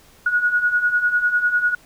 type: beating tone pair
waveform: sine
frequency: 1447 / 1457 Hz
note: F#6 / F#6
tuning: -39 / -27 cents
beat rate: 10 Hz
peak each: -22 / -17 dBFS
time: 0.26-1.75 s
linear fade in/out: 5 ms
effects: pink hiss -51 dBFS RMS until 1.85 s